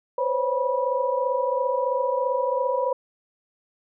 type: tone cluster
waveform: sine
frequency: 502 / 525 / 560 / 976 Hz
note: B4 / C5 / C#5 / B5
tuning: +28 / +6 / +18 / -21 cents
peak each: -28 / -25 / -29 / -26 dBFS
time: 0.18-2.93 s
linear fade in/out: 5 ms
effects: none